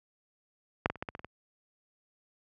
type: clicks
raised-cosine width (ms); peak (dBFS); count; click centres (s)
0.5; -9 / -16 / -30 / -19 / -21 / -24 / -27 / -26; 8; 0.859 / 0.9 / 0.957 / 1.025 / 1.088 / 1.151 / 1.194 / 1.246
effects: high-pass 60 Hz 12 dB/octave